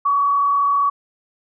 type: tone with frequency modulation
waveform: sine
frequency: 1131 Hz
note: C#6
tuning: 34 cents sharp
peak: -14 dBFS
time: 0.05-0.9 s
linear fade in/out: 10 ms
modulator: 35 Hz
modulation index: 0.47
effects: none